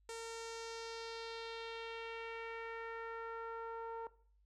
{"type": "tone with low-pass filter sweep", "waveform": "sawtooth", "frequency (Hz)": 456.7, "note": "A#4", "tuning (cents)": -36, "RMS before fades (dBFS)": -45, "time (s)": [0.09, 4.07], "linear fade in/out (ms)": 2, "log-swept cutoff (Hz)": [8200, 1000], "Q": 2.2, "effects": ["noise-tail reverb RT60 0.5 s tail -18 dB re dry", "added 50 Hz sine -68 dBFS peak until 4.45 s"]}